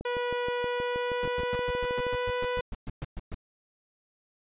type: click train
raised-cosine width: 2 ms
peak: -24 dBFS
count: 14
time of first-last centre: 0.01-2.067 s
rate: 6.32 Hz
type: tone with pitch glide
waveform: sawtooth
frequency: 488 to 494.5 Hz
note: B4 to B4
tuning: -21 to +2 cents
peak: -24 dBFS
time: 0.05-2.61 s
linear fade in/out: 5 ms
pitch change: +23 cents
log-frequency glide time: 0.62-2.34 s
type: noise bursts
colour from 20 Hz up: brown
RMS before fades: -34 dBFS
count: 15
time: 1.23-3.345 s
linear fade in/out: 2 ms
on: 29 ms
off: 120 ms
effects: resampled to 8000 Hz